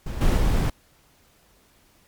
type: noise with level steps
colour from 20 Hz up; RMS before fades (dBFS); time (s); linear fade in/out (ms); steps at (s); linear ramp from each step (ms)
brown; -29 / -18 / -20; 0.06-0.7; 5; 0.21 / 0.37; 2
effects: pink hiss -59 dBFS RMS until 2.07 s + MP3 96 kbps